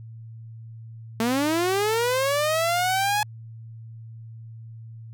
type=linear sweep; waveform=sawtooth; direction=up; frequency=220 to 848 Hz; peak=-17 dBFS; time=1.2-3.23 s; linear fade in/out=2 ms; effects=added 113 Hz sine -38 dBFS peak until 5.13 s